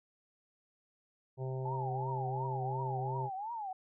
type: harmonic tone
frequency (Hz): 130.81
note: C3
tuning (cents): 0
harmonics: 1 / 3 / 4 / 5 / 6 / 7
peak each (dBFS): -36 / -42 / -48 / -49 / -52 / -52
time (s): 1.37-3.3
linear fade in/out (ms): 50
type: tone with vibrato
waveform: sine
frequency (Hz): 845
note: G#5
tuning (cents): +30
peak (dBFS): -37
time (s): 1.65-3.73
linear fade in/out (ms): 5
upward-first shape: triangle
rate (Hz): 2.8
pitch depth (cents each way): 230
effects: none